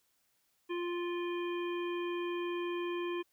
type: harmonic tone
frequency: 349.2 Hz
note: F4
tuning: in tune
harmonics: 1 / 3 / 5 / 7 / 9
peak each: -34 / -43 / -49 / -47 / -50 dBFS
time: 0.69-3.23 s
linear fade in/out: 20 ms
effects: white hiss -75 dBFS RMS until 3.32 s